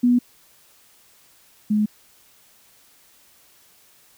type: tone pair in turn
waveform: sine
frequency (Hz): 244.5 / 211.4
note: B3 / G#3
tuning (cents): -17 / +31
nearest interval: minor third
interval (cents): 252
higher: first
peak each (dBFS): -13 / -16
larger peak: first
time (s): 0.03-0.19 / 1.7-1.86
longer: neither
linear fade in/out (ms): 10
effects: white hiss -55 dBFS RMS until 4.17 s